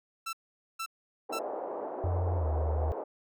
sawtooth tone bursts, 1334 Hz, E6, 20 cents sharp, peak -30 dBFS, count 3, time 0.26-1.393 s, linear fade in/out 10 ms, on 71 ms, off 460 ms
pink band-pass noise, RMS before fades -37 dBFS, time 1.29-3.04 s, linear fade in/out 10 ms, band 410 to 790 Hz, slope 24 dB/octave
sine tone with pitch glide, 88.2 to 77.23 Hz, F2 to D#2, +18 to -12 cents, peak -27 dBFS, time 2.04-2.92 s, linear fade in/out 0 ms, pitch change -230 cents, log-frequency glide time 2.36-2.47 s
effects none

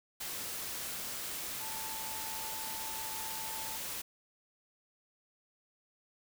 sine tone in noise, 882 Hz, A5, 4 cents sharp, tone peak -45 dBFS, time 1.6-3.77 s, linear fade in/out 10 ms, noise white, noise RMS -40 dBFS, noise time 0.2-4.02 s, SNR -8 dB, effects none

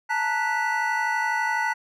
triangle tone cluster, 872 / 924 / 1478 / 1965 Hz, A5 / A#5 / F#6 / B6, -16 / -16 / -2 / -9 cents, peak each -26 dBFS, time 0.09-1.74 s, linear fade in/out 20 ms, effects none

